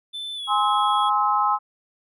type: tone with pitch glide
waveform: triangle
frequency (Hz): 3525 to 3331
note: A7 to G#7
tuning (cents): +2 to +4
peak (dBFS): -28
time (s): 0.13-1.1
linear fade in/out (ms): 20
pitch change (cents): -98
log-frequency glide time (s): 0.35-0.46
type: chord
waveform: sine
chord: Ab augmented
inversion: none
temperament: equal with one note detuned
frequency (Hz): 830.6 / 1046.5 / 1288.4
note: Ab5 / C6 / E6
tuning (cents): 0 / 0 / -40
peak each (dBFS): -22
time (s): 0.47-1.59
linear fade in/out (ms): 50
effects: none